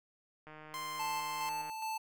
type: click train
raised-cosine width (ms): 0.5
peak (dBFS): -36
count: 190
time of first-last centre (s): 0.47-1.697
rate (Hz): 154
type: tone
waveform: sawtooth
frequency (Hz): 1046.5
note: C6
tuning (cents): 0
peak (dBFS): -35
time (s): 0.74-1.49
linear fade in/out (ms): 0
type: tone with tremolo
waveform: square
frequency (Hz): 880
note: A5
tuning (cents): 0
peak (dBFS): -36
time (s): 0.99-1.98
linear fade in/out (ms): 10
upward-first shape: square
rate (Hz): 2.4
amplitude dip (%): 40
effects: none